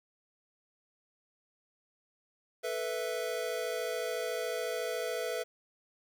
square chord, A suspended second, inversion none, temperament equal, 440 / 493.9 / 659.3 Hz, A4 / B4 / E5, 0 / 0 / 0 cents, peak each -39 / -37 / -38 dBFS, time 2.63-5.44 s, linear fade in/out 20 ms, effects 11-bit

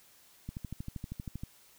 click train, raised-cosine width 5 ms, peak -26 dBFS, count 13, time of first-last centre 0.49-1.435 s, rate 12.7 Hz, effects white hiss -61 dBFS RMS until 1.78 s

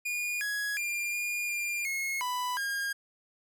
45% pulse tone with pitch steps, 2436 / 1670 / 2397 / 2423 / 2398 / 2166 / 993 / 1621 Hz, D#7 / G#6 / D7 / D#7 / D7 / C#7 / B5 / G#6, -37 / +9 / +35 / -47 / +36 / -41 / +9 / -42 cents, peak -30 dBFS, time 0.05-2.93 s, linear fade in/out 10 ms, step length 360 ms, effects none

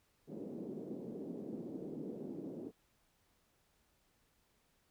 pink band-pass noise, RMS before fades -45 dBFS, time 0.27-2.72 s, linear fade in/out 50 ms, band 200 to 430 Hz, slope 24 dB/octave, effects pink hiss -75 dBFS RMS until 4.9 s

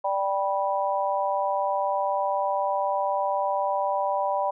sine chord, G major, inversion second, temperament just, 588 / 784 / 980 Hz, D5 / G5 / B5, +2 / 0 / -14 cents, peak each -27 dBFS, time 0.04-4.51 s, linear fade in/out 10 ms, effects none

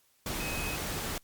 sine tone in noise, 2537 Hz, D#7, 33 cents sharp, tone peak -38 dBFS, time 0.4-0.76 s, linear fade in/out 2 ms, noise pink, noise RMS -35 dBFS, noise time 0.26-1.18 s, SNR -6 dB, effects white hiss -68 dBFS RMS until 1.23 s + Opus 48 kbps

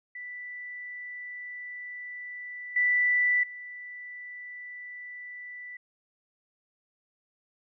sine tone with level steps, 1975.5 Hz, B6, in tune, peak -37 / -21 / -39 dBFS, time 0.15-5.77 s, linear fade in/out 5 ms, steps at 2.76 / 3.43 s, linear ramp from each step 5 ms, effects none

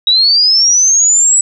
sine linear sweep, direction up, 3800 to 7902 Hz, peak -6 dBFS, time 0.07-1.41 s, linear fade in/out 2 ms, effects none

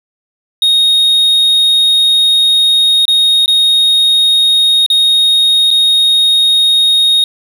triangle tone with dropouts, 3729 Hz, A#7, in tune, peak -5 dBFS, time 0.62-7.24 s, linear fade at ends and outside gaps 2 ms, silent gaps 3.054-3.08 / 3.46-3.479 / 4.863-4.901 / 5.706-5.711 s, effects none

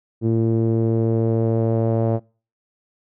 sawtooth tone with low-pass filter sweep, 113.3 Hz, A#2, 49 cents flat, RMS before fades -19 dBFS, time 0.21-2.2 s, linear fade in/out 50 ms, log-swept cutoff 340 to 610 Hz, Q 2.6, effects noise-tail reverb RT60 0.4 s tail -26 dB re dry

